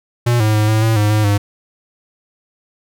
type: tone with pitch steps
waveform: square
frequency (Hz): 120 / 107.9 / 106.7 / 109.1 / 112 / 104.8 / 107 / 101.9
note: B2 / A2 / G#2 / A2 / A2 / G#2 / A2 / G#2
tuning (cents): -49 / -33 / +47 / -14 / +31 / +16 / -48 / -32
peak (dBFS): -12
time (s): 0.26-1.38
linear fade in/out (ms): 10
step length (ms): 140
effects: none